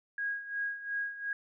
sine tone with tremolo, 1642 Hz, G#6, 20 cents flat, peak -30 dBFS, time 0.18-1.33 s, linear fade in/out 2 ms, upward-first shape sine, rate 2.8 Hz, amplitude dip 75%, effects none

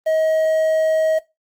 triangle tone with quantisation, 634 Hz, D#5, 32 cents sharp, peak -13 dBFS, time 0.06-1.19 s, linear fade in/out 10 ms, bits 7, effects noise-tail reverb RT60 0.2 s tail -17 dB re dry + Opus 24 kbps

